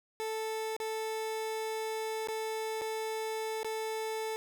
30% pulse tone with dropouts, 440 Hz, A4, in tune, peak -31 dBFS, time 0.2-4.36 s, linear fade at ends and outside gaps 0 ms, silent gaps 0.765-0.801 / 2.273-2.285 / 2.813-2.818 / 3.631-3.646 s, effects none

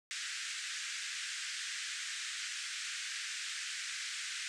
pink band-pass noise, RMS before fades -41 dBFS, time 0.11-4.48 s, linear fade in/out 0 ms, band 1500 to 8500 Hz, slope 48 dB/octave, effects none

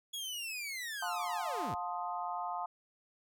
sawtooth linear sweep, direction down, 3369 to 70 Hz, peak -35 dBFS, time 0.13-1.75 s, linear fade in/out 10 ms
sine chord, F dominant seventh, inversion none, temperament equal with one note detuned, 710.3 / 880 / 1046.5 / 1244.5 Hz, F5 / A5 / C6 / Eb6, +29 / 0 / 0 / 0 cents, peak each -39 / -40 / -42 / -43 dBFS, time 1.02-2.66 s, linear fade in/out 5 ms
effects none

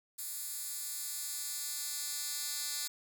10% pulse tone with high-pass filter sweep, 293.7 Hz, D4, in tune, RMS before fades -39 dBFS, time 0.18-2.88 s, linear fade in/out 10 ms, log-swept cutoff 9600 to 5200 Hz, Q 0.87, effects none

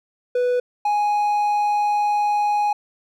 triangle tone pair in turn, 493.9 / 830.6 Hz, B4 / G#5, 0 / 0 cents, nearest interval major sixth, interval 900 cents, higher second, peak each -15 dBFS, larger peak neither, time 0.35-0.6 / 0.85-2.73 s, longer second, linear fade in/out 5 ms, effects none

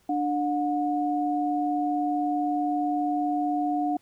sine tone pair together, 295.9 / 724 Hz, D4 / F#5, +13 / -38 cents, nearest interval octave + minor third, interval 1549 cents, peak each -26 dBFS, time 0.09-3.97 s, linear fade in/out 5 ms, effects pink hiss -64 dBFS RMS until 4.01 s

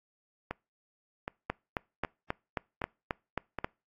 two click trains, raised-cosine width 0.5 ms, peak -15 / -19 dBFS, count 9 / 5, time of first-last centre 1.5-3.645 / 0.51-3.587 s, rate 3.73 / 1.3 Hz, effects noise-tail reverb RT60 0.3 s tail -26 dB re dry + AAC 48 kbps

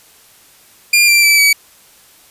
sawtooth tone with pitch steps, 2400 / 2359 / 2318 / 2278 Hz, D7 / D7 / D7 / C#7, +37 / +7 / -23 / +47 cents, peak -4 dBFS, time 0.93-1.53 s, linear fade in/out 5 ms, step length 150 ms, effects white hiss -46 dBFS RMS until 2.3 s + resampled to 32000 Hz

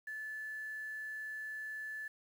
sine tone with quantisation, 1738 Hz, A6, 22 cents flat, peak -40 dBFS, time 0.07-2.08 s, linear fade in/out 5 ms, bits 10, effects none

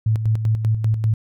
sine tone with tremolo, 110 Hz, A2, in tune, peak -14 dBFS, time 0.06-1.14 s, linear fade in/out 5 ms, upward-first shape square, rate 5.1 Hz, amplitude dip 55%, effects none

